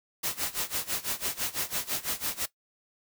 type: noise with tremolo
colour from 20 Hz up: white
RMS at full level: -29 dBFS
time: 0.23-2.46 s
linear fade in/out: 10 ms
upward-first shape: sine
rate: 6 Hz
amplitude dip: 90%
effects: noise-tail reverb RT60 0.1 s tail -17 dB re dry